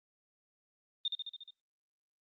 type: tone with echo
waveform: sine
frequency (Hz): 3641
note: A#7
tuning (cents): -41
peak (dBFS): -30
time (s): 1.05-1.08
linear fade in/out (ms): 2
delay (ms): 71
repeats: 6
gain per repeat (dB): -3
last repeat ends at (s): 1.506
effects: noise-tail reverb RT60 0.3 s tail -24 dB re dry + Opus 32 kbps